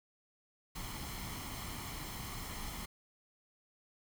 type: noise with comb filter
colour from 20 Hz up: pink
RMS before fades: -43 dBFS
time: 0.75-2.86 s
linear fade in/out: 10 ms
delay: 0.95 ms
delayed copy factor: +0.55
effects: none